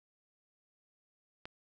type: click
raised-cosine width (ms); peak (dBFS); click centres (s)
0.3; -27; 1.455
effects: none